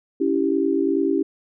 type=chord; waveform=sine; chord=C# diminished; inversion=none; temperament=equal with one note detuned; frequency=280.4 / 329.6 / 392 Hz; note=C#4 / E4 / G4; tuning=+20 / 0 / 0 cents; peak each=-22 dBFS; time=0.2-1.23 s; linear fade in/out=10 ms; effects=none